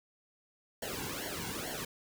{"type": "noise with flanger", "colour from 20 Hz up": "pink", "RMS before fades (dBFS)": -39, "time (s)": [0.82, 1.85], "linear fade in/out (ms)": 5, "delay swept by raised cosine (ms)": [0.8, 1.66], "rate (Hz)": 2.3, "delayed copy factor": -0.95, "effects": []}